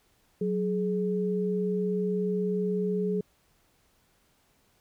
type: tone pair together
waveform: sine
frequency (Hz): 185 / 421.4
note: F#3 / G#4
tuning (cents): 0 / +25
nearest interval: octave + major second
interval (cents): 1425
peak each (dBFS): -28 / -28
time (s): 0.41-3.21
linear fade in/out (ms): 5
effects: pink hiss -67 dBFS RMS until 4.8 s